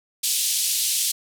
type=band-pass noise; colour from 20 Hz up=white; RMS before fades=-23 dBFS; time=0.23-1.12 s; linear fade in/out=10 ms; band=3100 to 12000 Hz; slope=24 dB/octave; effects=none